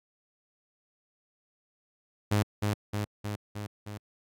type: tone with echo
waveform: sawtooth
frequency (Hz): 103.83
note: G#2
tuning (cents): 0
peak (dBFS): -19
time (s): 2.31-2.43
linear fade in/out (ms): 10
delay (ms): 310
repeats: 5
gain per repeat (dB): -3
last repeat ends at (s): 3.98
effects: AAC 48 kbps